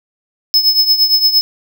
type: tone with tremolo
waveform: square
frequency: 5200 Hz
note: E8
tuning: 24 cents flat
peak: -6 dBFS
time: 0.54-1.41 s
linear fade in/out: 0 ms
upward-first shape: triangle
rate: 8.7 Hz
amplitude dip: 80%
effects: none